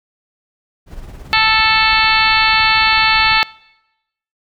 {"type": "noise with tremolo", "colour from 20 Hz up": "brown", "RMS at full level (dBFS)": -30, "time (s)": [0.86, 3.41], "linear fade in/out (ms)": 50, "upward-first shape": "sine", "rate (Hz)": 18, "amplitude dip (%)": 50}
{"type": "harmonic tone", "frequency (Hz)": 440, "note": "A4", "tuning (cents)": 0, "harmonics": [2, 3, 4, 5, 6, 7, 8, 9, 10], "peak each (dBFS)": [-17, -18, -18, -17, -17, -23, -21, -23, -19], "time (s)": [1.33, 3.43], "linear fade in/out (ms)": 0}
{"effects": ["noise-tail reverb RT60 0.9 s tail -23 dB re dry"]}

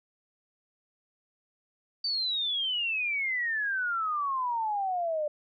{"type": "exponential sweep", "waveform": "sine", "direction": "down", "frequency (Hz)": [4631, 587.3], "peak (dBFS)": -27, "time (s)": [2.04, 5.28], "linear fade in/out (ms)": 5, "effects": []}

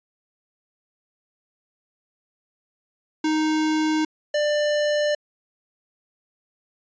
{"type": "tone pair in turn", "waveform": "square", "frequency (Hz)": [311.1, 593.8], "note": ["D#4", "D5"], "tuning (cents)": [0, 19], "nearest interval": "major seventh", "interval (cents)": 1119, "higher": "second", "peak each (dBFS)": -20, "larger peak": "neither", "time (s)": [[3.24, 4.05], [4.34, 5.15]], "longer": "neither", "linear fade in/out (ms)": 5, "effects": ["resampled to 16000 Hz"]}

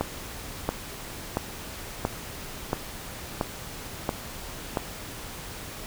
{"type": "click train", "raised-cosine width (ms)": 1, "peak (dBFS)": -10, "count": 8, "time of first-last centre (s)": [0.01, 4.772], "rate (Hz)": 1.47, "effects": ["pink hiss -39 dBFS RMS until 5.86 s"]}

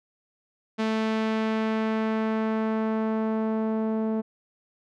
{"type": "tone with low-pass filter sweep", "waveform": "sawtooth", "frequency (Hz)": 220, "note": "A3", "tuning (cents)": 0, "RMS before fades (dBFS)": -26, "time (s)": [0.78, 4.22], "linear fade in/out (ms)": 20, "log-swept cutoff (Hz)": [4000, 660], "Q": 0.78, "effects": []}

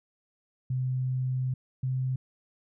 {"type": "tone pair in turn", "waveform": "sine", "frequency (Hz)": [128.6, 129.64], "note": ["C3", "C3"], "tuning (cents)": [-30, -16], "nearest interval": "unison", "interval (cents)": 14, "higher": "second", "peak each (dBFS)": -26, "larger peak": "neither", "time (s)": [[0.7, 1.54], [1.83, 2.16]], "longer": "first", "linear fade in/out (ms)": 5, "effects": []}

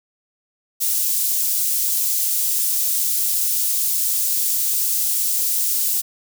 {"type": "high-pass noise", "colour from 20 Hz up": "white", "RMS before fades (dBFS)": -20, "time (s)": [0.8, 6.02], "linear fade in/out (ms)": 20, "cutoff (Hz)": 6700, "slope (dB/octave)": 12, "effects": []}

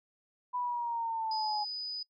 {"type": "linear sweep", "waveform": "sine", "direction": "down", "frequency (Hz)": [993, 830.6], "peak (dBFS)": -31, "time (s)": [0.53, 1.65], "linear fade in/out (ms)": 20}
{"type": "tone", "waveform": "sine", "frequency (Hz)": 4978, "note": "D#8", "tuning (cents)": 0, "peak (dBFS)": -35, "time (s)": [1.31, 2.03], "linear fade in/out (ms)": 5}
{"effects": ["noise-tail reverb RT60 0.1 s tail -24 dB re dry"]}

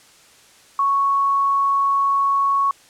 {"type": "tone", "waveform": "sine", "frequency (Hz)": 1108.7, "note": "C#6", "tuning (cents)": 0, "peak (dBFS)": -15, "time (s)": [0.79, 2.71], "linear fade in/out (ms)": 2, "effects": ["white hiss -50 dBFS RMS until 2.89 s", "low-pass 9000 Hz 12 dB/octave"]}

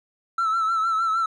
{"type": "tone with vibrato", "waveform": "triangle", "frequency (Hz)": 1327, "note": "E6", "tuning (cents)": 11, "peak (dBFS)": -17, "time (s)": [0.38, 1.26], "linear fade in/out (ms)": 5, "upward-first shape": "triangle", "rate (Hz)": 6.5, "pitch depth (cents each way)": 61, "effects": ["tanh soft clip ceiling -15 dBFS", "resampled to 24000 Hz"]}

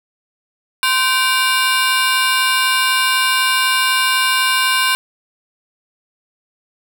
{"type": "ring-modulated tone", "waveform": "20% pulse", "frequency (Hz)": 1292, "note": "E6", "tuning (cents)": -35, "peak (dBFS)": -5, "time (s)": [0.83, 4.95], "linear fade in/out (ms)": 0, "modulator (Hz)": 252, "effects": []}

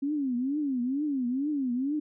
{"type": "tone with vibrato", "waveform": "sine", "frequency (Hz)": 270, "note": "C#4", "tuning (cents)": -45, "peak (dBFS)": -26, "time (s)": [0.02, 2], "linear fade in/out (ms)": 10, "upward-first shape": "triangle", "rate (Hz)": 2.2, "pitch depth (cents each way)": 230, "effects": []}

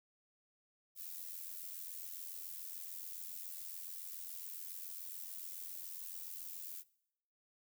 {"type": "noise with amplitude modulation", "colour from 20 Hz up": "violet", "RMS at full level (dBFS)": -44, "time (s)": [0.95, 6.84], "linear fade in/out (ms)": 50, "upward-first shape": "sine", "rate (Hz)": 87.1, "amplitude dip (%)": 65, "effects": ["noise-tail reverb RT60 0.8 s tail -22 dB re dry"]}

